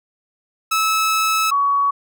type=tone pair in turn; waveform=sawtooth / sine; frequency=1301 / 1124.9 Hz; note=E6 / C#6; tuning=-23 / +25 cents; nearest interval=minor third; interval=252 cents; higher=first; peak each=-12 / -14 dBFS; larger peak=first; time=0.71-1.51 / 1.51-1.91 s; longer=first; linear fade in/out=10 ms; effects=none